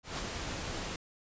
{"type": "noise with ADSR envelope", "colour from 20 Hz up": "pink", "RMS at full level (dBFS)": -35, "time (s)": [0.03, 0.96], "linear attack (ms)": 160, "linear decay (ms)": 3, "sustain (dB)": -3, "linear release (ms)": 3, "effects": ["resampled to 16000 Hz"]}